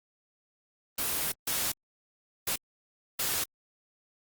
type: noise bursts at uneven times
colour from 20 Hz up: white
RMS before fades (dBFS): -30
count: 4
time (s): 0.98-1.32 / 1.47-1.72 / 2.47-2.56 / 3.19-3.44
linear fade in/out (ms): 5
effects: Opus 24 kbps